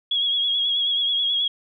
sine tone with vibrato, 3322 Hz, G#7, in tune, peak -19 dBFS, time 0.11-1.48 s, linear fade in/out 5 ms, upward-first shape triangle, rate 9.3 Hz, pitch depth 46 cents each way, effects none

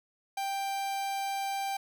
45% pulse tone, 787 Hz, G5, 7 cents sharp, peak -31 dBFS, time 0.37-1.77 s, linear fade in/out 5 ms, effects none

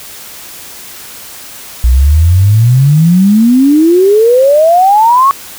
sine exponential sweep, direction up, 59 to 1127 Hz, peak -3 dBFS, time 1.84-5.31 s, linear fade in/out 0 ms, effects white hiss -29 dBFS RMS until 5.58 s

